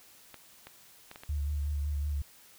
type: clicks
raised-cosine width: 0.3 ms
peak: -29 dBFS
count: 5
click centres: 0.343 / 0.67 / 1.114 / 1.159 / 1.235 s
type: tone with vibrato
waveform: sine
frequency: 72.8 Hz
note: D2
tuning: 15 cents flat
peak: -29 dBFS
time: 1.29-2.22 s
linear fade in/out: 5 ms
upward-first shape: sine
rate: 5.4 Hz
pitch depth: 36 cents each way
effects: white hiss -57 dBFS RMS until 2.58 s